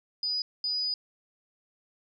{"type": "tone bursts at uneven times", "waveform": "sine", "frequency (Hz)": 4952, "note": "D#8", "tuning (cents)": -9, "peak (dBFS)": -27, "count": 2, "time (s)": [[0.23, 0.42], [0.64, 0.94]], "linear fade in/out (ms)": 2, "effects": []}